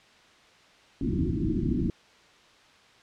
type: low-pass noise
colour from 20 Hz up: white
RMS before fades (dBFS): -27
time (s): 1.01-1.9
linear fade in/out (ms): 2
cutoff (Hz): 350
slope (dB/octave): 96
effects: white hiss -56 dBFS RMS until 3.02 s + low-pass 4000 Hz 12 dB/octave